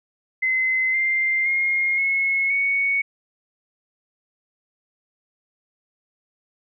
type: tone with pitch steps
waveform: sine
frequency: 2052 / 2094 / 2137 / 2180 / 2225 Hz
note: C7 / C7 / C7 / C#7 / C#7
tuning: -34 / +1 / +36 / -29 / +6 cents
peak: -18 dBFS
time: 0.42-3.02 s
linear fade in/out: 10 ms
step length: 520 ms
effects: none